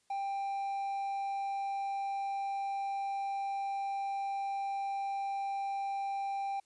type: tone with quantisation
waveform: triangle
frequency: 790 Hz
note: G5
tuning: 13 cents sharp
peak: -31 dBFS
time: 0.1-6.6 s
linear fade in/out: 5 ms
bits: 10
effects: white hiss -73 dBFS RMS until 6.65 s + resampled to 22050 Hz